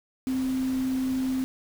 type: tone in noise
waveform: sine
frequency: 260.5 Hz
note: C4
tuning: 7 cents flat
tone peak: -24 dBFS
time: 0.27-1.44 s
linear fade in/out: 0 ms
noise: pink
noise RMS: -42 dBFS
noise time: 0.27-1.44 s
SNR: +15 dB
effects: none